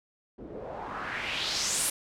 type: noise with low-pass filter sweep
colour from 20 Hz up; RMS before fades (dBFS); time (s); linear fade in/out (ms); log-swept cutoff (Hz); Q
white; -33; 0.38-1.9; 5; 310 to 11000; 2.7
effects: none